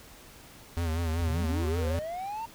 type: tone with vibrato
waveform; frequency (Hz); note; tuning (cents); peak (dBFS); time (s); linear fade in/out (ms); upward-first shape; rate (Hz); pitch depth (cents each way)
square; 82.41; E2; 0; -28; 0.77-1.99; 0; sine; 5.2; 74
type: linear sweep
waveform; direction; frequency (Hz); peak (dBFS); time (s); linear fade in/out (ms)
triangle; up; 38.89 to 926; -31; 1.19-2.46; 10
effects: pink hiss -51 dBFS RMS until 2.54 s